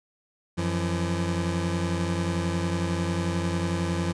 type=tone pair together; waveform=25% pulse; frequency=90.2 / 169.3 Hz; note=F#2 / E3; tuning=-44 / +46 cents; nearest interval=major seventh; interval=1090 cents; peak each=-24 dBFS; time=0.57-4.13 s; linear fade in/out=20 ms; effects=resampled to 22050 Hz